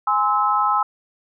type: chord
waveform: sine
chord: Ab augmented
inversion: none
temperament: just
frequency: 830.6 / 1038.3 / 1297.8 Hz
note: Ab5 / C6 / E6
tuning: 0 / -14 / -27 cents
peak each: -21 / -21 / -19 dBFS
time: 0.07-0.83 s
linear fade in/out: 5 ms
effects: none